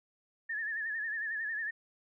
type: tone with vibrato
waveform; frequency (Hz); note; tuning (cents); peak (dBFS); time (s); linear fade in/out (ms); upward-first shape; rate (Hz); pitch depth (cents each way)
sine; 1760; A6; 0; -33; 0.49-1.71; 10; sine; 11; 82
effects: none